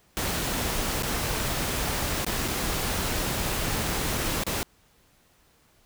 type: noise with dropouts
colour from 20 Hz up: pink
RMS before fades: -28 dBFS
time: 0.17-4.63 s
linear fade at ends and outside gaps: 0 ms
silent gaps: 1.024-1.032 / 2.247-2.265 / 2.479-2.483 / 4.436-4.466 s
effects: pink hiss -62 dBFS RMS until 5.85 s